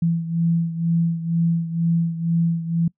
sine beating tone pair, 166.8 / 168.9 Hz, E3 / E3, +21 / +42 cents, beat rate 2.1 Hz, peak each -19 / -24 dBFS, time 0.02-2.88 s, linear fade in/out 5 ms, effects noise-tail reverb RT60 0.1 s tail -24 dB re dry

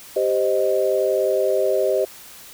sine chord, C minor, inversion second, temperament equal, 392 / 523.3 / 622.3 Hz, G4 / C5 / Eb5, 0 / 0 / 0 cents, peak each -21 dBFS, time 0.16-2.05 s, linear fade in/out 5 ms, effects white hiss -42 dBFS RMS until 2.53 s

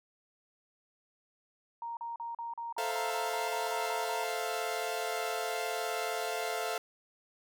sine tone bursts, 932.3 Hz, A#5, in tune, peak -36 dBFS, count 13, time 1.82-4.238 s, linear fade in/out 2 ms, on 150 ms, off 39 ms
sawtooth chord, F major seventh, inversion first, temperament equal, 440 / 523.3 / 659.3 / 698.5 Hz, A4 / C5 / E5 / F5, 0 / 0 / 0 / 0 cents, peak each -34 / -37 / -37 / -32 dBFS, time 2.78-6.78 s, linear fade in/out 2 ms
effects none

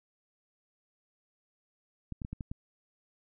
clicks, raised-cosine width 5 ms, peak -25 dBFS, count 6, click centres 2.123 / 2.218 / 2.249 / 2.33 / 2.408 / 2.515 s, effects none

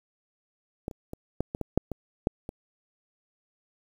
clicks, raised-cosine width 2 ms, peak -18 / -28 / -23 / -13 / -18 / -17 / -7 / -19 / -9 / -22 dBFS, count 10, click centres 0.881 / 0.912 / 1.134 / 1.406 / 1.549 / 1.613 / 1.776 / 1.917 / 2.271 / 2.491 s, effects 8-bit

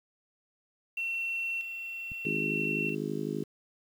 sine tone with tremolo, 2714 Hz, E7, 50 cents sharp, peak -30 dBFS, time 0.97-2.95 s, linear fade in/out 5 ms, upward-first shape square, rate 0.78 Hz, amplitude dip 50%
click, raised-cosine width 5 ms, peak -32 dBFS, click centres 2.118 s
harmonic tone, 51.91 Hz, G#1, in tune, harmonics 3 / 4 / 5 / 6 / 7 / 8, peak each -38 / -38 / -38 / -38 / -38 / -38 dBFS, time 2.25-3.44 s, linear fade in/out 5 ms
effects 9-bit

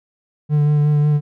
triangle tone with vibrato, 148.3 Hz, D3, 17 cents sharp, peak -10 dBFS, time 0.49-1.21 s, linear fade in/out 50 ms, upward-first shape sine, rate 5.5 Hz, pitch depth 17 cents each way, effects none

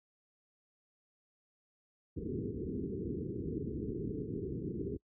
white low-pass noise, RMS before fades -38 dBFS, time 2.16-4.97 s, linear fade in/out 10 ms, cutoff 440 Hz, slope 96 dB/octave, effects noise-tail reverb RT60 0.1 s tail -25 dB re dry + high-pass 60 Hz 12 dB/octave

